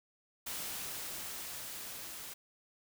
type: noise with level ramp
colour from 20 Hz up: white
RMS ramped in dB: -40 to -46 dBFS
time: 0.46-2.34 s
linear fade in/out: 10 ms
effects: none